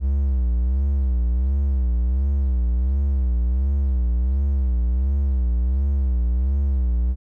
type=tone with vibrato; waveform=triangle; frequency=64.3 Hz; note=C2; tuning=30 cents flat; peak=-15 dBFS; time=0-7.16 s; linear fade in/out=50 ms; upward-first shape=sine; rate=1.4 Hz; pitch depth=140 cents each way; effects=none